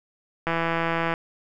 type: click train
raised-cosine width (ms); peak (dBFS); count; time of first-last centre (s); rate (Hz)
0.5; -10; 112; 0.47-1.139; 166
effects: none